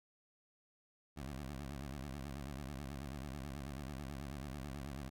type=tone with vibrato; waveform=15% pulse; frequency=69.3 Hz; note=C#2; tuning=in tune; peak=-37 dBFS; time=1.16-5.1 s; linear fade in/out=20 ms; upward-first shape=sine; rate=9.2 Hz; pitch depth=160 cents each way; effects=none